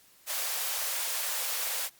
white high-pass noise, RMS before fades -32 dBFS, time 0.26-1.9 s, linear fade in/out 50 ms, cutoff 480 Hz, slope 96 dB/octave, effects white hiss -60 dBFS RMS until 1.99 s + Opus 48 kbps

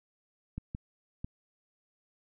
clicks, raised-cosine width 5 ms, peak -24 dBFS, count 3, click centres 0.58 / 0.749 / 1.245 s, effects none

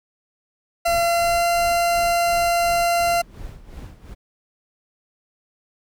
40% pulse tone with pitch glide, 682 to 688.7 Hz, F5 to F5, -41 to -24 cents, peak -16 dBFS, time 0.85-3.22 s, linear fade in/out 10 ms, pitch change +17 cents, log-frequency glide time 1.02-1.49 s
brown noise with tremolo, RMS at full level -34 dBFS, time 0.86-4.15 s, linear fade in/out 20 ms, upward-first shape sine, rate 2.8 Hz, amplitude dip 75%
effects none

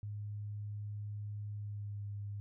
sine tone with pitch glide, 103.83 to 101.99 Hz, G#2 to G#2, 0 to -31 cents, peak -39 dBFS, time 0.03-2.4 s, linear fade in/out 0 ms, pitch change -31 cents, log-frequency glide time 1.54-2.05 s, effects none

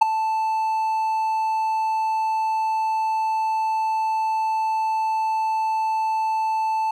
triangle tone with ADSR envelope, 880 Hz, A5, in tune, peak -5 dBFS, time 0.01-6.91 s, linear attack 12 ms, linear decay 9 ms, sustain -13 dB, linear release 4 ms, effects none

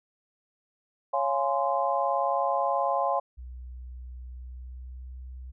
sine chord, Db major seventh, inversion none, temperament just, 554.4 / 693 / 831.5 / 1039.4 Hz, Db5 / F5 / Ab5 / C6, 0 / -14 / +2 / -12 cents, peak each -29 dBFS, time 1.13-3.2 s, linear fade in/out 10 ms
sine tone with pitch glide, 62.2 to 63.51 Hz, B1 to B1, +13 to +49 cents, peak -38 dBFS, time 3.37-5.52 s, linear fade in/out 20 ms, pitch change +36 cents, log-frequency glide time 4.32-5.19 s
effects none

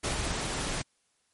pink noise with ADSR envelope, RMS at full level -29 dBFS, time 0.03-0.82 s, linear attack 17 ms, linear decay 120 ms, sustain -3 dB, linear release 6 ms, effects white hiss -72 dBFS RMS until 1.33 s + MP3 48 kbps

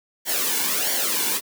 white noise with flanger, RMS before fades -23 dBFS, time 0.25-1.41 s, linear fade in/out 50 ms, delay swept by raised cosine 0.78 to 1.6 ms, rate 1.5 Hz, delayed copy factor -0.7, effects high-pass 200 Hz 12 dB/octave

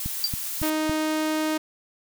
blue noise, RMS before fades -31 dBFS, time 0-0.7 s, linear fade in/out 2 ms
click train, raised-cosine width 5 ms, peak -18 dBFS, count 4, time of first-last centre 0.06-0.896 s, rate 3.59 Hz
sine tone with exponential decay, 4699 Hz, D8, in tune, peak -16 dBFS, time 0.24-0.33 s, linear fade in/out 1 ms, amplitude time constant 18 ms
sawtooth tone, 311.1 Hz, D#4, in tune, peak -19 dBFS, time 0.62-1.58 s, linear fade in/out 10 ms
effects none

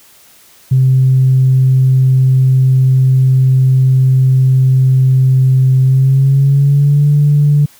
sine tone with pitch glide, 130.81 to 145.98 Hz, C3 to D3, 0 to -10 cents, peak -5 dBFS, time 0.71-7.66 s, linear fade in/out 10 ms, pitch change +190 cents, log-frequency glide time 5.82-7.08 s, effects tanh soft clip ceiling -1 dBFS + white hiss -44 dBFS RMS until 7.79 s

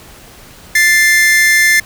45% pulse tone pair together, 1760 / 2093 Hz, A6 / C7, 0 / 0 cents, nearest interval minor third, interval 300 cents, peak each -10 dBFS, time 0.75-1.8 s, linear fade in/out 5 ms, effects pink hiss -38 dBFS RMS until 1.85 s

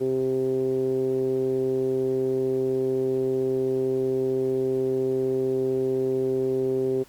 10% pulse tone with low-pass filter, 130.81 Hz, C3, in tune, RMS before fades -24 dBFS, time 0-7.04 s, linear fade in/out 20 ms, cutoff 390 Hz, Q 5.3, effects pink hiss -53 dBFS RMS until 7.08 s + MP3 96 kbps

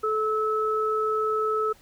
sine tone pair together, 433.8 / 1300 Hz, A4 / E6, -25 / -24 cents, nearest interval octave + perfect fifth, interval 1901 cents, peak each -25 dBFS, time 0.03-1.73 s, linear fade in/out 10 ms, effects pink hiss -56 dBFS RMS until 1.81 s

